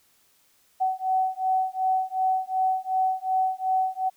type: beating tone pair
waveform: sine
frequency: 752 / 754.7 Hz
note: F#5 / F#5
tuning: +28 / +34 cents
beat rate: 2.7 Hz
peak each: -25 dBFS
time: 0.8-4.1 s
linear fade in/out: 20 ms
effects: white hiss -63 dBFS RMS until 4.16 s